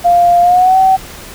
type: tone with pitch glide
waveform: sine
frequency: 698.5 to 761.7 Hz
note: F5 to G5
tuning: 0 to -50 cents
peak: -5 dBFS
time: 0.04-0.97 s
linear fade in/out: 20 ms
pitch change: +150 cents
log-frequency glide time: 0.41-0.78 s
effects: pink hiss -31 dBFS RMS until 1.34 s